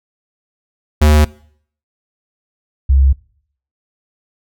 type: tone pair in turn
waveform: square / sine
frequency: 75.6 / 67.46 Hz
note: D#2 / C#2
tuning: -49 / -46 cents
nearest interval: major second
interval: 197 cents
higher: first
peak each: -7 dBFS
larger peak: neither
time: 1.01-1.25 / 2.89-3.13 s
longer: neither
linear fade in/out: 10 ms
effects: noise-tail reverb RT60 0.6 s tail -22 dB re dry